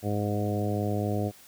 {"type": "harmonic tone with a mistuned harmonic", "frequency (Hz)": 103.9, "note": "G#2", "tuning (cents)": 1, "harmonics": [1, 2, 3, 4, 5, 6, 7], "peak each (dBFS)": [-29, -32, -34, -35, -36, -37, -37], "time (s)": [0.02, 1.32], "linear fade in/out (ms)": 50, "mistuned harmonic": 1, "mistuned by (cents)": -16, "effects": ["white hiss -53 dBFS RMS until 1.47 s"]}